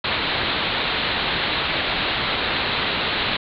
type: low-pass noise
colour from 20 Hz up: white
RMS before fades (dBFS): -23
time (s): 0.04-3.37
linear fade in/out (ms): 5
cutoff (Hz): 4200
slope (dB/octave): 96
effects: none